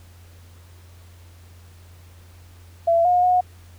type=tone with pitch steps; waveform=sine; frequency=673 / 717 / 726 Hz; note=E5 / F5 / F#5; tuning=+36 / +45 / -33 cents; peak=-14 dBFS; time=2.87-3.41 s; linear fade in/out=10 ms; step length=180 ms; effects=added 87 Hz sine -44 dBFS peak until 3.78 s + pink hiss -54 dBFS RMS until 3.78 s